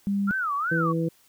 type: tone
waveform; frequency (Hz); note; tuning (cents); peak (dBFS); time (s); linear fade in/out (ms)
sine; 199.7; G3; +32; -22; 0.07-0.31; 0
type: tone with vibrato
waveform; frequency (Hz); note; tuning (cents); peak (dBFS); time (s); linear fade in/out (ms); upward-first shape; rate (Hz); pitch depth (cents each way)
sine; 1318.5; E6; 0; -24; 0.27-0.93; 20; sine; 2.7; 280
type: harmonic tone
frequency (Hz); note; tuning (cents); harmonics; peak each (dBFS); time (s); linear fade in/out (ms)
164.81; E3; 0; 1 / 2 / 3; -25 / -28 / -30; 0.71-1.09; 10
effects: white hiss -60 dBFS RMS until 1.28 s